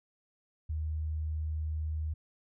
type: tone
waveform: sine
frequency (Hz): 77.78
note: D#2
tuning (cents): 0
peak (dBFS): -31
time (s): 0.69-2.14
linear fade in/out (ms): 10
effects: none